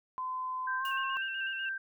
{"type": "tone with pitch glide", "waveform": "sine", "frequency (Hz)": [1024, 1073.7], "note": ["C6", "C6"], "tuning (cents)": [-38, 44], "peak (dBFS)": -33, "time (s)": [0.18, 1.17], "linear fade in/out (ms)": 0, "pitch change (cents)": 82, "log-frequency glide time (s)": [0.79, 0.84]}
{"type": "tone with tremolo", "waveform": "sine", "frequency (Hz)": 1568, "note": "G6", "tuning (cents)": 0, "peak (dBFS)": -32, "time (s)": [0.67, 1.78], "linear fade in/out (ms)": 5, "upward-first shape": "sine", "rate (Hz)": 4.2, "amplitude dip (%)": 40}
{"type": "tone with vibrato", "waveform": "sine", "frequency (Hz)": 2775, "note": "F7", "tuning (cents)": -12, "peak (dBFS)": -38, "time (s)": [0.85, 1.69], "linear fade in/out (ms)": 2, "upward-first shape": "square", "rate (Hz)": 8.1, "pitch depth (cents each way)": 42}
{"type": "noise with exponential decay", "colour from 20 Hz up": "blue", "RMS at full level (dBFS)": -46, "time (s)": [0.85, 1.07], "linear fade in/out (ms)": 1, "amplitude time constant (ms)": 47}
{"effects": []}